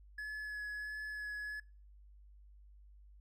triangle tone with vibrato, 1701 Hz, G#6, 41 cents sharp, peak -38 dBFS, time 0.18-1.6 s, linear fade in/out 5 ms, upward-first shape sine, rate 1.5 Hz, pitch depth 12 cents each way, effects noise-tail reverb RT60 0.4 s tail -26 dB re dry + added 50 Hz sine -56 dBFS peak until 3.2 s

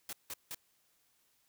white noise bursts, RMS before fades -42 dBFS, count 3, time 0.09-0.547 s, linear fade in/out 2 ms, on 39 ms, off 170 ms, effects white hiss -73 dBFS RMS until 1.48 s

